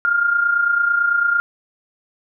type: tone pair together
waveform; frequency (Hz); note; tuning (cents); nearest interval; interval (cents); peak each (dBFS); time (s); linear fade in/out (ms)
sine; 1381 / 1410; F6 / F6; -20 / +16; unison; 36; -22 / -15; 0.05-1.4; 0
effects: none